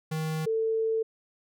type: tone pair in turn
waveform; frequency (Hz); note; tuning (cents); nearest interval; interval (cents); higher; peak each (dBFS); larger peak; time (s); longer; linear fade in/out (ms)
square / sine; 157.6 / 445.8; D#3 / A4; +23 / +23; octave + tritone; 1800; second; -29 / -24; second; 0.11-0.46 / 0.46-1.03; second; 10
effects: none